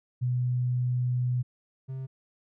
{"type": "tone pair in turn", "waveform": ["sine", "triangle"], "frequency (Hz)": [124.4, 132.16], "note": ["B2", "C3"], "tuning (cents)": [13, 18], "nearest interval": "minor second", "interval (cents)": 105, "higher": "second", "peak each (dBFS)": [-24, -31], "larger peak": "first", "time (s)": [[0.21, 1.43], [1.88, 2.07]], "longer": "first", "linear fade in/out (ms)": 20, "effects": []}